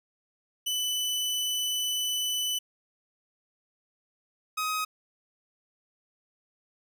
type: tone pair in turn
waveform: sawtooth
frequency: 2992 / 1260.6 Hz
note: F#7 / D#6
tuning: +19 / +22 cents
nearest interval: octave + minor third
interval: 1497 cents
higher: first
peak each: -24 / -24 dBFS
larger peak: neither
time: 0.66-2.59 / 4.57-4.85 s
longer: first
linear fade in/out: 10 ms
effects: none